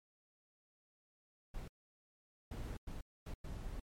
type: noise bursts at uneven times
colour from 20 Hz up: brown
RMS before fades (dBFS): -44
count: 5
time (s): 1.54-1.68 / 2.51-2.77 / 2.87-3.01 / 3.26-3.34 / 3.44-3.8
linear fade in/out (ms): 5
effects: MP3 64 kbps